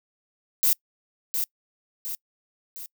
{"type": "noise with echo", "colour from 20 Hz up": "violet", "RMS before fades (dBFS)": -20, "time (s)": [0.63, 0.73], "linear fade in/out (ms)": 0, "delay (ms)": 710, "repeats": 3, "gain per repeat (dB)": -6, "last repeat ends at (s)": 2.86, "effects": ["noise-tail reverb RT60 0.1 s tail -26 dB re dry"]}